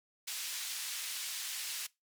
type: band-pass noise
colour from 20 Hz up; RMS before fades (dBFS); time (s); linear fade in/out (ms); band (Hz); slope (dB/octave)
pink; -40; 0.27-1.87; 10; 2900 to 14000; 12
effects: noise-tail reverb RT60 0.2 s tail -21 dB re dry